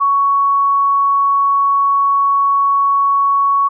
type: tone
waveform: sine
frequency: 1115 Hz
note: C#6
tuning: 10 cents sharp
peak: -10 dBFS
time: 0-3.69 s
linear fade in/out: 20 ms
effects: none